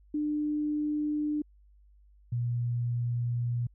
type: tone pair in turn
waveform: sine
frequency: 299.1 / 120.08 Hz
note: D4 / B2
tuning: +32 / -48 cents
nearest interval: octave + major third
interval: 1580 cents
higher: first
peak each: -27 dBFS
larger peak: neither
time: 0.14-1.42 / 2.32-3.67 s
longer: second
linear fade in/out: 5 ms
effects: added 50 Hz sine -56 dBFS peak until 3.74 s